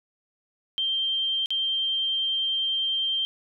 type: tone with dropouts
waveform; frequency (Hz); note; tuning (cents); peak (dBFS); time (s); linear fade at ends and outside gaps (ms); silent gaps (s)
sine; 3155; G7; +10; -23; 0.78-3.25; 0; 1.459-1.505
effects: none